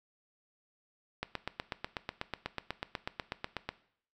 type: click train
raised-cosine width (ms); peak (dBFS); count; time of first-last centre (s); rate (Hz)
0.3; -18; 21; 1.23-3.69; 8.13
effects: noise-tail reverb RT60 0.6 s tail -17 dB re dry